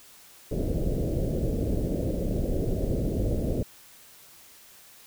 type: low-pass noise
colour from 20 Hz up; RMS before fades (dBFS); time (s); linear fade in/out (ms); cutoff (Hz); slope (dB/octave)
pink; -27; 0.51-3.63; 5; 590; 48
effects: white hiss -52 dBFS RMS until 5.06 s